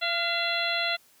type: harmonic tone with a mistuned harmonic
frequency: 680 Hz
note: F5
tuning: 46 cents flat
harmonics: 1 / 2 / 3 / 4 / 5 / 6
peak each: -32 / -32 / -32 / -32 / -32 / -32 dBFS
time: 0.01-0.97 s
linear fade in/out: 20 ms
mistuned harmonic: 2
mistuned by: +55 cents
effects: white hiss -60 dBFS RMS until 1.2 s + high-pass 60 Hz 12 dB/octave